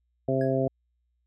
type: harmonic tone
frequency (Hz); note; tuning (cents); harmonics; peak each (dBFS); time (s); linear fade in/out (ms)
132.8; C3; +26; 1 / 2 / 3 / 4 / 5; -29 / -29 / -29 / -29 / -29; 0.28-0.68; 5
type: tone with exponential decay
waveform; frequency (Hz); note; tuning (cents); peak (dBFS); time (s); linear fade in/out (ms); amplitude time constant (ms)
triangle; 1663; G#6; +2; -35; 0.41-0.59; 2; 38
effects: added 60 Hz sine -70 dBFS peak until 1.26 s